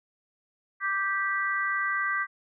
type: chord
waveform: sine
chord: G major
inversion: second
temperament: just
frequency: 1176 / 1568 / 1960 Hz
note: D6 / G6 / B6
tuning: +2 / 0 / -14 cents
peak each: -30 / -29 / -30 dBFS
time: 0.8-2.27 s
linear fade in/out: 50 ms
effects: none